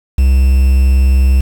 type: tone with quantisation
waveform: triangle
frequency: 65.6 Hz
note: C2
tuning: 5 cents sharp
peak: -4 dBFS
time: 0.18-1.41 s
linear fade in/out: 5 ms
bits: 5
effects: none